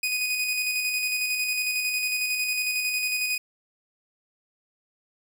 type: tone with tremolo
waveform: sawtooth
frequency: 2489 Hz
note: D#7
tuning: in tune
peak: -20 dBFS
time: 0.03-3.38 s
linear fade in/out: 5 ms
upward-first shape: square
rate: 11 Hz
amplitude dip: 30%
effects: none